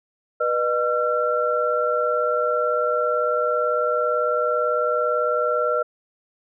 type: tone cluster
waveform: sine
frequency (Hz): 488.9 / 609 / 1359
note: B4 / D#5 / F6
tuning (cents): -18 / -37 / -48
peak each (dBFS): -23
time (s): 0.4-5.83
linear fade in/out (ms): 10
effects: none